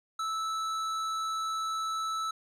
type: tone with hard clipping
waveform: triangle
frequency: 1312 Hz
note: E6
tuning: 9 cents flat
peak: -32 dBFS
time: 0.19-2.31 s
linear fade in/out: 5 ms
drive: 15 dB
effects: none